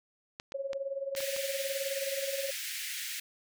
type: clicks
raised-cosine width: 0.2 ms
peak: -22 dBFS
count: 6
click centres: 0.399 / 0.521 / 0.732 / 1.151 / 1.205 / 1.364 s
type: tone with tremolo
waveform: sine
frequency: 548 Hz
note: C#5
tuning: 20 cents flat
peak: -30 dBFS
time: 0.54-2.51 s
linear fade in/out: 10 ms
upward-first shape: sine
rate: 19 Hz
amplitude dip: 75%
type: high-pass noise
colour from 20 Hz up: pink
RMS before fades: -38 dBFS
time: 1.16-3.2 s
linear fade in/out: 5 ms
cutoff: 1700 Hz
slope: 48 dB/octave
effects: none